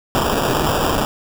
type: noise with sample-and-hold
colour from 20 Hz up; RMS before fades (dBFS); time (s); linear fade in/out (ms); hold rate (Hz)
white; -18; 0.15-1.05; 0; 2100
effects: none